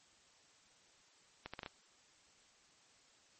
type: accelerating click train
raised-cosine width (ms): 0.3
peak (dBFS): -27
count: 5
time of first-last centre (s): 1.46-1.662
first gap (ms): 76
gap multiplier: 0.73
effects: white hiss -67 dBFS RMS until 3.39 s + MP3 32 kbps